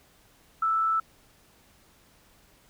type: tone with frequency modulation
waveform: sine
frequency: 1318.5 Hz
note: E6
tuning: in tune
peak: -22 dBFS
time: 0.62-1 s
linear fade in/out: 5 ms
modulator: 101 Hz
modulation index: 0.24
effects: pink hiss -60 dBFS RMS until 2.69 s